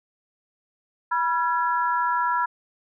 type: tone cluster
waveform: sine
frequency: 978 / 1363 / 1674 Hz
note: B5 / F6 / G#6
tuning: -17 / -43 / +13 cents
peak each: -22 / -26 / -30 dBFS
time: 1.11-2.46 s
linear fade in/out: 10 ms
effects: none